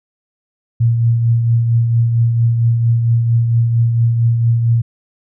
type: tone with tremolo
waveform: sine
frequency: 116.54 Hz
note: A#2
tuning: in tune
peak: -8 dBFS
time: 0.8-4.82 s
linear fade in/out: 10 ms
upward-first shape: triangle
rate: 4.4 Hz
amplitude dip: 45%
effects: none